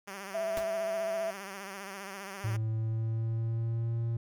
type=tone with vibrato; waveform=5% pulse; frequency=196 Hz; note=G3; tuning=in tune; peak=-29 dBFS; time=0.07-2.57 s; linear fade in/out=10 ms; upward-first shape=sine; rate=15 Hz; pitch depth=61 cents each way
type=tone; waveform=sine; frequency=659.3 Hz; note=E5; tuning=in tune; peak=-30 dBFS; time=0.34-1.31 s; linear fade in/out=10 ms
type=noise with exponential decay; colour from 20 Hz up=pink; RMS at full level=-35 dBFS; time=0.57-0.68 s; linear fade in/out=0 ms; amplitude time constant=23 ms
type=tone with pitch glide; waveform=triangle; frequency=110.4 to 115.75 Hz; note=A2 to A#2; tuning=+6 to -12 cents; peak=-27 dBFS; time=2.44-4.17 s; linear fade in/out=5 ms; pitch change=+82 cents; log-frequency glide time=2.56-3.98 s
effects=none